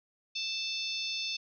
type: harmonic tone with a mistuned harmonic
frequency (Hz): 880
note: A5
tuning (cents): 0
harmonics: 3 / 4 / 5 / 6 / 7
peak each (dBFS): -38 / -37 / -39 / -39 / -46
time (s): 0.35-1.37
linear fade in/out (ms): 10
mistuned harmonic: 4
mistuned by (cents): +23
effects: none